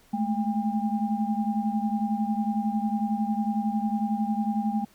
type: tone cluster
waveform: sine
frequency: 211 / 222 / 802 Hz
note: G#3 / A3 / G5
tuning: +28 / +16 / +39 cents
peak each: -27 / -28 / -31 dBFS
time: 0.13-4.85 s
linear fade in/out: 10 ms
effects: pink hiss -59 dBFS RMS until 4.94 s